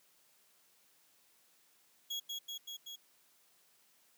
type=tone with echo; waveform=35% pulse; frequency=3322 Hz; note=G#7; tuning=in tune; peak=-35 dBFS; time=2.1-2.2 s; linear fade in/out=10 ms; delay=190 ms; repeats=4; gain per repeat=-2 dB; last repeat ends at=2.96 s; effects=white hiss -69 dBFS RMS until 4.17 s + high-pass 150 Hz 12 dB/octave